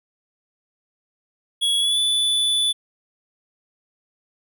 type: tone with pitch glide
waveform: square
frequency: 3348 to 3476 Hz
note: G#7 to A7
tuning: +13 to -22 cents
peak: -18 dBFS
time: 1.61-2.73 s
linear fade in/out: 20 ms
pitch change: +65 cents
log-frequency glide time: 1.79-1.98 s
effects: none